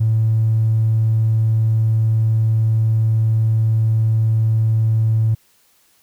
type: tone with tanh clipping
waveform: triangle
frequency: 110.9 Hz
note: A2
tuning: 14 cents sharp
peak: -12 dBFS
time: 0-5.35 s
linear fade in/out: 10 ms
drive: 1 dB
effects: white hiss -57 dBFS RMS until 6.02 s